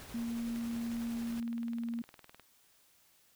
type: noise with tremolo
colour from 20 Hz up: pink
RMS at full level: -49 dBFS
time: 0-1.4 s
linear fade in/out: 0 ms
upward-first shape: sine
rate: 11 Hz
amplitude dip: 25%
type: tone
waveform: sine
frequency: 233.1 Hz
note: A#3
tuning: in tune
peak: -34 dBFS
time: 0.14-2.02 s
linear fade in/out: 5 ms
type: click train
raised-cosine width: 0.3 ms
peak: -36 dBFS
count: 37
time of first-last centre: 0.56-2.397 s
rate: 19.6 Hz
effects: white hiss -67 dBFS RMS until 3.35 s